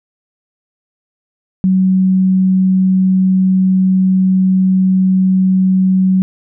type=tone; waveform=sine; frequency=187.7 Hz; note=F#3; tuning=25 cents sharp; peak=-8 dBFS; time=1.64-6.22 s; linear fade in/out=0 ms; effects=none